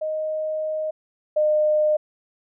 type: tone pair in turn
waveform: sine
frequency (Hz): 622.3 / 608.8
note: D#5 / D#5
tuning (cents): 0 / -38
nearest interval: unison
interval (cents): 38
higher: first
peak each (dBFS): -23 / -16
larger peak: second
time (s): 0.01-0.91 / 1.36-1.97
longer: first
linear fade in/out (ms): 10
effects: none